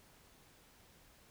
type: silence
effects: pink hiss -64 dBFS RMS until 1.3 s